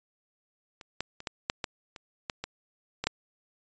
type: clicks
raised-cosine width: 0.2 ms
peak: -28 / -13 / -25 / -15 / -9 / -13 / -26 / -14 / -17 / -14 / -8 dBFS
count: 11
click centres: 0.812 / 1.006 / 1.204 / 1.272 / 1.499 / 1.642 / 1.962 / 2.298 / 2.44 / 3.04 / 3.07 s
effects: resampled to 16000 Hz